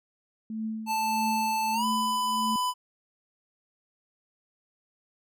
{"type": "tone with tremolo", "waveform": "sine", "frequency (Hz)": 220, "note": "A3", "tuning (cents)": 0, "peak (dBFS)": -28, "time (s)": [0.5, 2.56], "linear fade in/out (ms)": 2, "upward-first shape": "triangle", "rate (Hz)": 1.6, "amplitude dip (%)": 90}
{"type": "tone with pitch glide", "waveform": "square", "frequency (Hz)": [880, 999.2], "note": ["A5", "B5"], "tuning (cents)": [0, 20], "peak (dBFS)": -26, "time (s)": [0.86, 2.74], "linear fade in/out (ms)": 50, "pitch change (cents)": 220, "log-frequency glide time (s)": [1.73, 1.85]}
{"effects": []}